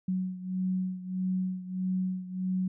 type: beating tone pair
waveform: sine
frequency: 185 / 186.6 Hz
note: F#3 / F#3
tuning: 0 / +15 cents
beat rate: 1.6 Hz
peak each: -30 / -34 dBFS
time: 0.08-2.68 s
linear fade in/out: 5 ms
effects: none